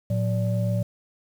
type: tone cluster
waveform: sine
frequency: 112.9 / 181 / 580 Hz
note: A2 / F#3 / D5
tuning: +45 / -38 / -22 cents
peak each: -22 / -27 / -31 dBFS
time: 0.1-0.83 s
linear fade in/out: 5 ms
effects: tanh soft clip ceiling -13 dBFS + 8-bit